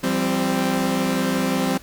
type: chord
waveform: sawtooth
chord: F suspended second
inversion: none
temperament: equal with one note detuned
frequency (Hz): 170.53 / 196 / 261.6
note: F3 / G3 / C4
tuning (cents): -41 / 0 / 0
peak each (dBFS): -23 / -20 / -18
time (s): 0.03-1.78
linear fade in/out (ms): 10
effects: pink hiss -46 dBFS RMS until 1.82 s